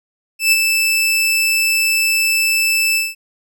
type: tone with ADSR envelope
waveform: sawtooth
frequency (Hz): 2637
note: E7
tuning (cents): 0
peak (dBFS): -5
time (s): 0.39-3.15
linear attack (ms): 130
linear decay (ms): 30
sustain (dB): -5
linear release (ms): 190
effects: none